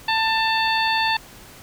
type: harmonic tone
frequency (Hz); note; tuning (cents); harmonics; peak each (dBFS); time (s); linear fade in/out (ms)
890; A5; +20; 1 / 2 / 3 / 4 / 5; -21 / -24 / -26 / -27 / -28; 0.08-1.17; 5
effects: pink hiss -44 dBFS RMS until 1.62 s